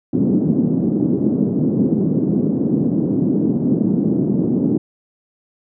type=band-pass noise; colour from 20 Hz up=white; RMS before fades=-17 dBFS; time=0.13-4.78 s; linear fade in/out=5 ms; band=160 to 300 Hz; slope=24 dB/octave; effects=none